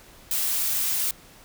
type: noise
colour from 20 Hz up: blue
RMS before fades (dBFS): -25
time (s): 0.31-1.11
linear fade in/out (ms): 2
effects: pink hiss -50 dBFS RMS until 1.44 s